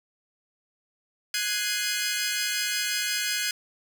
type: chord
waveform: 15% pulse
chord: Ab dominant seventh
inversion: third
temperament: equal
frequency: 1480 / 1661.2 / 2093 / 2489 Hz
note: Gb6 / Ab6 / C7 / Eb7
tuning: 0 / 0 / 0 / 0 cents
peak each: -25 / -24 / -26 / -25 dBFS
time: 1.34-3.51 s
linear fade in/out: 2 ms
effects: none